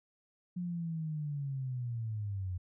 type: linear sweep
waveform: sine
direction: down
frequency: 179.9 to 88.5 Hz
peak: -34 dBFS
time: 0.56-2.58 s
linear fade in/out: 10 ms
effects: none